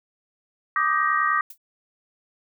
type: chord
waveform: sine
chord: Eb major seventh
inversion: third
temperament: equal with one note detuned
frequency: 1174.7 / 1244.5 / 1568 / 1885.2 Hz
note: D6 / Eb6 / G6 / Bb6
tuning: 0 / 0 / 0 / +19 cents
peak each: -23 / -24 / -29 / -24 dBFS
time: 0.76-1.41 s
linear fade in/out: 2 ms
type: noise with exponential decay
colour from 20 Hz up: violet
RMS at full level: -34 dBFS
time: 1.5-1.58 s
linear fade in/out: 5 ms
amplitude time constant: 17 ms
effects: none